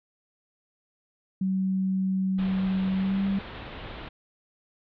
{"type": "tone with pitch glide", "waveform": "sine", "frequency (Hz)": [189.6, 196.06], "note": ["F#3", "G3"], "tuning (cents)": [43, 1], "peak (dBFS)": -23, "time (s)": [1.41, 3.39], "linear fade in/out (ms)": 5, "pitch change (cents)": 58, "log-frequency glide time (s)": [2.97, 3.22]}
{"type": "low-pass noise", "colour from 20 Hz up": "pink", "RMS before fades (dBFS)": -40, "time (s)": [2.38, 4.09], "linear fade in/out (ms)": 10, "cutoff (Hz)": 3800, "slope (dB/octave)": 48}
{"effects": []}